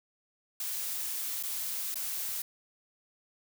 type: noise with dropouts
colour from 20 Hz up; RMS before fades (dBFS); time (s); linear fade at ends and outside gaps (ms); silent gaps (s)
blue; -35; 0.6-2.42; 2; 1.427-1.435 / 1.943-1.956
effects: none